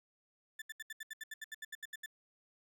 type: tone bursts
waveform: 35% pulse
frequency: 1760 Hz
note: A6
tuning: in tune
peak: -40 dBFS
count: 15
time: 0.59-2.061 s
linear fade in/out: 5 ms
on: 29 ms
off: 74 ms
effects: none